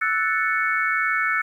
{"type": "chord", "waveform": "sine", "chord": "F# minor seventh", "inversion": "third", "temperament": "equal", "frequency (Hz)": [1318.5, 1480, 1760, 2217], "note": ["E6", "F#6", "A6", "C#7"], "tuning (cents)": [0, 0, 0, 0], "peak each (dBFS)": -25, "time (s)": [0.01, 1.42], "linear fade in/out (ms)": 10, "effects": ["9-bit"]}